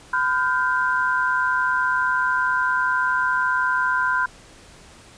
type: tone cluster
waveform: sine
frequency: 1010 / 1415 / 1555 Hz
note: B5 / F6 / G6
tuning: +39 / +22 / -14 cents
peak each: -22 / -23 / -23 dBFS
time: 0.13-4.26 s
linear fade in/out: 5 ms
effects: pink hiss -47 dBFS RMS until 5.17 s + resampled to 22050 Hz